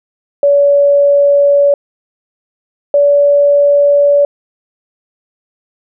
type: tone pair in turn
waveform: sine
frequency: 569 / 573.3 Hz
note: C#5 / D5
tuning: +45 / -42 cents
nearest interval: unison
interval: 13 cents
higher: second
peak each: -5 dBFS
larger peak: neither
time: 0.43-1.74 / 2.94-4.25 s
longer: neither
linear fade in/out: 2 ms
effects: none